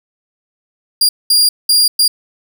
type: tone bursts at uneven times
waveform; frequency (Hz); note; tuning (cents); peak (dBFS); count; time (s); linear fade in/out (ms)
sawtooth; 4809; D8; +40; -5; 4; 1.01-1.09 / 1.3-1.49 / 1.69-1.88 / 1.99-2.08; 5
effects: none

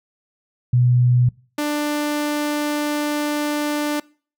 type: tone pair in turn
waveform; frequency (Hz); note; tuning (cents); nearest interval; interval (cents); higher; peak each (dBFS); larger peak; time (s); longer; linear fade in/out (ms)
sine / sawtooth; 123.47 / 296; B2 / D4; 0 / +14; octave + minor third; 1514; second; -12 / -16; first; 0.73-1.29 / 1.58-4; second; 5
effects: noise-tail reverb RT60 0.4 s tail -23 dB re dry

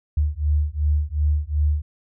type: beating tone pair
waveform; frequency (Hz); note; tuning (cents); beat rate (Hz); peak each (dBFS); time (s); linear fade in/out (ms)
sine; 73.42 / 76.12; D2 / D#2; 0 / -37; 2.7; -21; 0.17-1.82; 5
effects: none

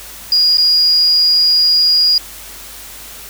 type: tone with dropouts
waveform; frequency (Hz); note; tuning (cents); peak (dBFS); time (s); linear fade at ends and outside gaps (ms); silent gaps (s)
sine; 4867; D#8; -39; -8; 0.32-2.18; 2; 0.572-0.581
effects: added 50 Hz sine -42 dBFS peak until 3.29 s + white hiss -33 dBFS RMS until 3.29 s

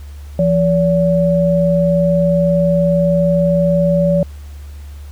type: tone pair together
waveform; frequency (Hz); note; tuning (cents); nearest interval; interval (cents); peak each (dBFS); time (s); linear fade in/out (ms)
sine; 170.1 / 572.1; F3 / D5; -45 / -45; octave + major sixth; 2100; -13; 0.39-4.23; 2
effects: added 72 Hz sine -29 dBFS peak until 5.11 s + pink hiss -47 dBFS RMS until 5.11 s

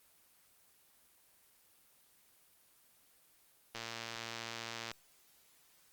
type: click train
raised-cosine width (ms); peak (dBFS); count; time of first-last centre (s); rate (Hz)
0.2; -24; 135; 3.75-4.915; 115
effects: white hiss -67 dBFS RMS until 5.92 s + Opus 24 kbps

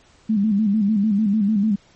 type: tone with vibrato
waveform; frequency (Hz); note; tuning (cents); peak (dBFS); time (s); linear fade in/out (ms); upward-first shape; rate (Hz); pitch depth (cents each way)
sine; 208.9; G#3; +10; -15; 0.29-1.76; 10; square; 6.7; 84
effects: pink hiss -54 dBFS RMS until 1.95 s + MP3 32 kbps

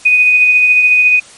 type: tone with tremolo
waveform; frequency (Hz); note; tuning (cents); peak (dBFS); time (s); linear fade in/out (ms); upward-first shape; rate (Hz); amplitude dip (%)
sine; 2489; D#7; 0; -4; 0.05-1.2; 10; sine; 14; 30
effects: white hiss -38 dBFS RMS until 1.37 s + MP3 48 kbps

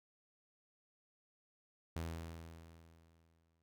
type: tone with exponential decay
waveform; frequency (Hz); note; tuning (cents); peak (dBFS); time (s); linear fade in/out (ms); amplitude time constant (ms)
sawtooth; 82.41; E2; 0; -35; 1.96-3.62; 0; 360
effects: none

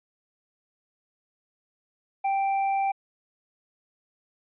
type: tone with hard clipping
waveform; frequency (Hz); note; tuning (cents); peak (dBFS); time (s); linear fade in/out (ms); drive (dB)
sine; 784; G5; 0; -24; 2.24-2.92; 10; 5
effects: resampled to 8000 Hz

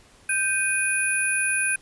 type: tone cluster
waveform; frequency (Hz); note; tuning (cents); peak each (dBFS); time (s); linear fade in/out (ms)
sine; 1558 / 2482 / 9810; G6 / D#7 / D#9; -11 / -5 / -26; -25; 0.29-1.76; 5
effects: pink hiss -54 dBFS RMS until 1.81 s + resampled to 24000 Hz

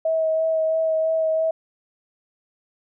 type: tone with vibrato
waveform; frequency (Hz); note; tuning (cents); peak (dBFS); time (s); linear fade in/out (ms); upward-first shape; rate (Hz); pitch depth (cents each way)
sine; 641; E5; -49; -18; 0.05-1.51; 5; sine; 3; 14
effects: none

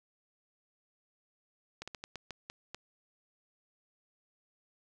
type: slowing click train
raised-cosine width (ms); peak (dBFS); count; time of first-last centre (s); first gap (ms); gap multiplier
0.2; -24; 8; 1.82-2.746; 56; 1.28
effects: none

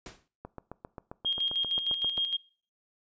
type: noise with exponential decay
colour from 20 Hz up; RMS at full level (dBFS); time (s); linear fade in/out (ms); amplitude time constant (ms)
pink; -41; 0.06-0.28; 2; 47
type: click train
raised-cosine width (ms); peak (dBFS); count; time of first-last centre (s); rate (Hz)
1; -26; 14; 0.45-2.179; 7.52
type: tone with tremolo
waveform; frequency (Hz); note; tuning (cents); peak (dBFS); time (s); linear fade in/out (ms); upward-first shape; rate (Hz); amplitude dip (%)
sine; 3237; G#7; -45; -25; 1.25-2.37; 10; square; 6.5; 55
effects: noise-tail reverb RT60 0.4 s tail -21 dB re dry + resampled to 16000 Hz

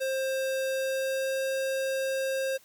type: tone with pitch glide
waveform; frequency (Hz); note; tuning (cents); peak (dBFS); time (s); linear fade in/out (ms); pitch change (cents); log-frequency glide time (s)
square; 530 to 533.4; C5 to C5; +22 to +33; -28; 0-2.58; 20; +11; 0.68-1.43
effects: white hiss -59 dBFS RMS until 2.64 s

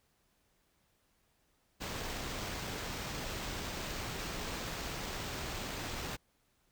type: noise with sample-and-hold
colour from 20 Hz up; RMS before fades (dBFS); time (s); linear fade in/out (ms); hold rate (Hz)
pink; -40; 1.8-6.17; 20; 11025
effects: pink hiss -74 dBFS RMS until 6.71 s

